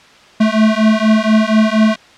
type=beating tone pair; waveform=square; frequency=215.8 / 220 Hz; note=A3 / A3; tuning=-33 / 0 cents; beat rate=4.2 Hz; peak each=-13 dBFS; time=0.4-1.96 s; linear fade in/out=10 ms; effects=white hiss -43 dBFS RMS until 2.17 s + low-pass 4000 Hz 12 dB/octave